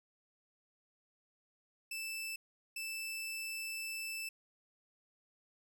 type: tone bursts at uneven times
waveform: sawtooth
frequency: 2642 Hz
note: E7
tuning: 3 cents sharp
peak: -36 dBFS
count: 2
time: 1.91-2.36 / 2.76-4.29 s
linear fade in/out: 5 ms
effects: none